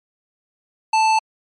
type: tone with hard clipping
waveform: triangle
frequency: 880 Hz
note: A5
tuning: in tune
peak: -15 dBFS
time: 0.93-1.19 s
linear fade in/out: 5 ms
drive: 18 dB
effects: MP3 48 kbps